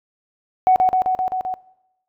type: tone with echo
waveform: sine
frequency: 745 Hz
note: F#5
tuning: 12 cents sharp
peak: -9 dBFS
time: 0.67-0.76 s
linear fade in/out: 0 ms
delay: 130 ms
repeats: 6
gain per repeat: -2 dB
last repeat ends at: 1.54 s
effects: noise-tail reverb RT60 0.9 s tail -21 dB re dry + tanh soft clip ceiling -5 dBFS